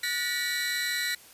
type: tone cluster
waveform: 40% pulse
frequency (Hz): 1455 / 1781 / 1926 / 2264 / 4015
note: F#6 / A6 / B6 / C#7 / B7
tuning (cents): -29 / +21 / -44 / +36 / +28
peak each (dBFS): -37 / -37 / -30 / -37 / -31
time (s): 0.03-1.15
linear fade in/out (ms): 5
effects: white hiss -52 dBFS RMS until 1.33 s + resampled to 32000 Hz